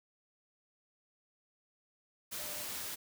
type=tone in noise; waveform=sine; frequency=601 Hz; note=D5; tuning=40 cents sharp; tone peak=-51 dBFS; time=2.38-2.65 s; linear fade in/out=20 ms; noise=white; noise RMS=-41 dBFS; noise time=2.31-2.96 s; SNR=-13 dB; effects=none